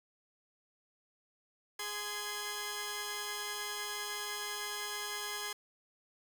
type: tone cluster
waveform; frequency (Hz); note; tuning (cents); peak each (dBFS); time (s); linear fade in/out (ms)
10% pulse; 414.8 / 1034 / 1669; G#4 / C6 / G#6; -2 / -21 / +8; -35 / -34 / -32; 1.79-5.53; 5
effects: 9-bit